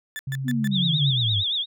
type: tone bursts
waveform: 35% pulse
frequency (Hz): 1749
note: A6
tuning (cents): -11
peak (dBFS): -28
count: 4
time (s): 0.16-0.674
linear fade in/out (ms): 0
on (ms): 31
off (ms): 130
type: tone with pitch glide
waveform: sine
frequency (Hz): 134.6 to 139.75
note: C3 to C#3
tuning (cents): +49 to +14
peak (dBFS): -26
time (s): 0.27-1.11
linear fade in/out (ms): 5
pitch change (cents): +65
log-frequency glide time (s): 0.5-0.71
type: exponential sweep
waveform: sine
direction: down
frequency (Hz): 261.6 to 95.6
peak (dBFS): -22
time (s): 0.44-1.44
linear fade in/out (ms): 50
type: tone with vibrato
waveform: sine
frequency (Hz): 3520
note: A7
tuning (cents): 0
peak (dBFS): -22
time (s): 0.71-1.66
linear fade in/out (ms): 50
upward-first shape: triangle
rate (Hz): 8.7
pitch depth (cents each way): 160
effects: none